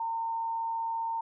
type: tone with amplitude modulation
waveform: sine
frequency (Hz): 913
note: A#5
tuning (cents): -36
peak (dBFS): -28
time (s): 0-1.21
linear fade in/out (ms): 5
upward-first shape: sine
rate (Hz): 115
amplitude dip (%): 30
effects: none